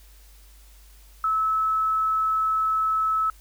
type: tone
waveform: sine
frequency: 1300 Hz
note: E6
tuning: 24 cents flat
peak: -20 dBFS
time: 1.24-3.3 s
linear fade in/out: 2 ms
effects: added 50 Hz sine -48 dBFS peak until 3.4 s + white hiss -56 dBFS RMS until 3.4 s